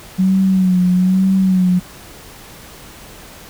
sine tone with vibrato, 185.8 Hz, F#3, 7 cents sharp, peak -10 dBFS, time 0.18-1.8 s, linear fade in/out 20 ms, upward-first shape sine, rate 1.1 Hz, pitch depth 51 cents each way, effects pink hiss -38 dBFS RMS until 3.49 s

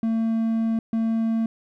triangle tone bursts at uneven times, 225.4 Hz, A3, 42 cents sharp, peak -18 dBFS, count 2, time 0.03-0.79 / 0.93-1.46 s, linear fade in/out 2 ms, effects none

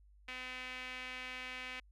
sawtooth tone with band-pass filter, 254.7 Hz, C4, 46 cents flat, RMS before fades -45 dBFS, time 0.28-1.8 s, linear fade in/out 5 ms, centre 2400 Hz, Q 3, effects added 50 Hz sine -60 dBFS peak until 1.91 s

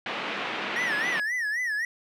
white band-pass noise, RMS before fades -32 dBFS, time 0.06-1.2 s, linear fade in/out 2 ms, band 170 to 2900 Hz, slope 24 dB/octave
triangle tone with vibrato, 1836 Hz, A#6, 27 cents flat, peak -24 dBFS, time 0.76-1.85 s, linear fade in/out 2 ms, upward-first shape sine, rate 3.8 Hz, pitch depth 160 cents each way
effects none

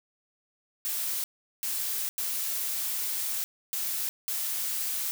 blue noise bursts at uneven times, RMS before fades -31 dBFS, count 5, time 0.85-1.24 / 1.63-2.09 / 2.18-3.44 / 3.73-4.09 / 4.28-5.11 s, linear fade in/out 0 ms, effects none

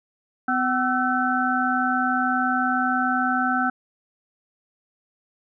harmonic tone with a mistuned harmonic, 252.8 Hz, B3, 41 cents sharp, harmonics 1 / 3 / 5 / 6, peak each -25 / -25 / -25 / -25 dBFS, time 0.48-3.7 s, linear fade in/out 5 ms, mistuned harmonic 5, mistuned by +84 cents, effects none

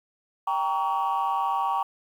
sine chord, G diminished, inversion none, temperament equal with one note detuned, 784 / 932.3 / 1128.8 Hz, G5 / Bb5 / Db6, 0 / 0 / +31 cents, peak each -26 dBFS, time 0.47-1.83 s, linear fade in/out 5 ms, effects tanh soft clip ceiling -18 dBFS + 9-bit

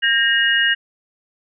sine tone cluster, 1610 / 1857 / 2870 Hz, G6 / A#6 / F7, +46 / -7 / +47 cents, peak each -18 dBFS, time 0.02-0.75 s, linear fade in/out 20 ms, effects none

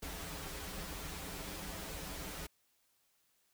pink noise with comb filter, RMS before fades -44 dBFS, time 0.02-2.47 s, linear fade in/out 10 ms, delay 8.4 ms, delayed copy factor -0.9, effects white hiss -75 dBFS RMS until 3.53 s

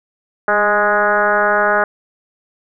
sine tone with frequency modulation, 1039 Hz, C6, 12 cents flat, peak -11 dBFS, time 0.48-1.84 s, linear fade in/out 2 ms, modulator 209 Hz, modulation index 2.9, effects none

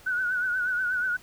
sine tone with vibrato, 1480 Hz, F#6, in tune, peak -24 dBFS, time 0.06-1.17 s, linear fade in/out 10 ms, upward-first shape triangle, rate 8.3 Hz, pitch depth 74 cents each way, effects pink hiss -53 dBFS RMS until 1.22 s

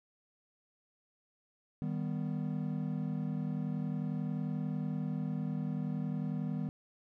triangle chord, Eb augmented, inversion none, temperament equal, 155.56 / 196 / 246.9 Hz, Eb3 / G3 / B3, 0 / 0 / 0 cents, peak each -34 / -36 / -37 dBFS, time 1.82-6.69 s, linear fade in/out 0 ms, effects none

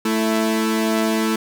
sawtooth tone pair together, 220.4 / 331.4 Hz, A3 / E4, +3 / +9 cents, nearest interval perfect fifth, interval 706 cents, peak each -15 / -18 dBFS, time 0.05-1.36 s, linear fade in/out 5 ms, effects none

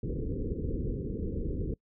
pink low-pass noise, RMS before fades -33 dBFS, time 0.03-1.74 s, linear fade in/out 5 ms, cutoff 500 Hz, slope 96 dB/octave, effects noise-tail reverb RT60 0.1 s tail -24 dB re dry

